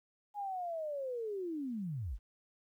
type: linear sweep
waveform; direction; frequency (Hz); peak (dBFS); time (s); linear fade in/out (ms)
sine; down; 836 to 35.07; -36; 0.34-2.19; 50
effects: 12-bit